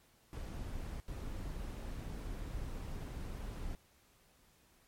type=noise bursts at uneven times; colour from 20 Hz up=brown; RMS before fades=-42 dBFS; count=2; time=0.33-1 / 1.08-3.75 s; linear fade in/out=0 ms; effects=pink hiss -68 dBFS RMS until 4.87 s + MP3 64 kbps